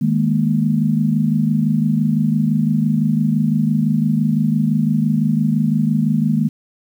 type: chord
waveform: sine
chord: D# suspended fourth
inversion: none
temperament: just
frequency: 155.56 / 207.4 / 233.3 Hz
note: D#3 / G#3 / A#3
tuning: 0 / -2 / +2 cents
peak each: -18 dBFS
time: 0.01-6.49 s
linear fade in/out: 10 ms
effects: 8-bit